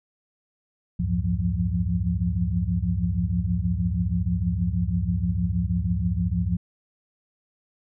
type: tone cluster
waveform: sine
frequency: 70.2 / 89.7 / 104.3 / 171.9 / 178.2 Hz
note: C#2 / F2 / G#2 / F3 / F3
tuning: +22 / +47 / +8 / -27 / +35 cents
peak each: -28 dBFS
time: 0.99-6.57 s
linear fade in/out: 10 ms
effects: none